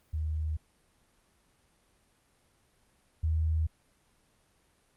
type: tone pair in turn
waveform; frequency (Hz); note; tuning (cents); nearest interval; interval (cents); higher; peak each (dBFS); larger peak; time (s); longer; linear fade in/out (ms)
sine; 77.78 / 79.46; D#2 / D#2; 0 / +37; unison; 37; second; -29 / -25; second; 0.13-0.57 / 3.23-3.67; neither; 10
effects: pink hiss -68 dBFS RMS until 4.96 s + Opus 32 kbps